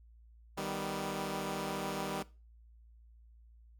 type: chord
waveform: 10% pulse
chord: Eb augmented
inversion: none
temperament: equal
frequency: 155.56 / 196 / 246.9 Hz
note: Eb3 / G3 / B3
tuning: 0 / 0 / 0 cents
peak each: -32 / -30 / -35 dBFS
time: 0.57-2.23 s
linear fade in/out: 10 ms
effects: noise-tail reverb RT60 0.3 s tail -19 dB re dry + added 57 Hz sine -56 dBFS peak until 3.79 s